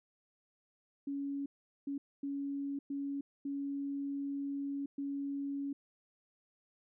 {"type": "tone bursts at uneven times", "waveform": "sine", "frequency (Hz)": 280, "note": "C#4", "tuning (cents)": 18, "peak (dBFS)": -35, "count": 6, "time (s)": [[1.07, 1.46], [1.87, 1.98], [2.23, 2.79], [2.9, 3.21], [3.45, 4.86], [4.98, 5.73]], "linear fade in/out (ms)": 5, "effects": []}